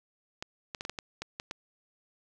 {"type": "clicks", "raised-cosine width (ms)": 0.2, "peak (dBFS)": -19, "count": 9, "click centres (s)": [0.425, 0.748, 0.809, 0.851, 0.896, 0.988, 1.22, 1.399, 1.511], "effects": []}